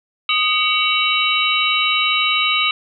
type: tone cluster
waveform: sine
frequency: 1242 / 2255 / 2730 / 2998 / 3834 Hz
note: D#6 / C#7 / F7 / F#7 / A#7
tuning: -3 / +29 / -40 / +22 / +48 cents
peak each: -21 dBFS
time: 0.29-2.71 s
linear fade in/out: 2 ms
effects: none